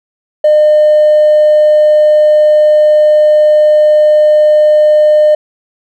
sine tone with hard clipping, 606 Hz, D#5, 46 cents flat, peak -4 dBFS, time 0.44-5.35 s, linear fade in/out 5 ms, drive 1 dB, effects none

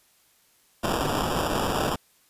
blue noise with sample-and-hold, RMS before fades -26 dBFS, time 0.83-1.96 s, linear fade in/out 10 ms, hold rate 2100 Hz, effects white hiss -62 dBFS RMS until 2.29 s + resampled to 32000 Hz

